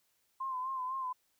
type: tone with vibrato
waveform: sine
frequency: 1038 Hz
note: C6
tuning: 14 cents flat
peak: -34 dBFS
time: 0.4-1.13 s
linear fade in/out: 10 ms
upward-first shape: sine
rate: 4 Hz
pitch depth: 53 cents each way
effects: white hiss -75 dBFS RMS until 1.39 s